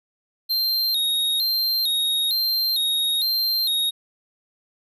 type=tone with vibrato; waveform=square; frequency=3951 Hz; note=B7; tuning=in tune; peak=-20 dBFS; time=0.49-3.91 s; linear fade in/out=20 ms; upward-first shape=square; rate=1.1 Hz; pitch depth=89 cents each way; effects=none